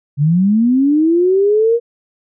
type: linear sweep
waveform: sine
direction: up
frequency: 136.8 to 476.3 Hz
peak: -9 dBFS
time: 0.17-1.8 s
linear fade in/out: 50 ms
effects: none